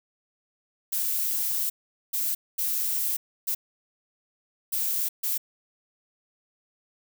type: noise bursts at uneven times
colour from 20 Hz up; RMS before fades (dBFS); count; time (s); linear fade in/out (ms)
violet; -27; 6; 0.92-1.7 / 2.13-2.35 / 2.58-3.17 / 3.47-3.55 / 4.72-5.09 / 5.23-5.38; 10
effects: none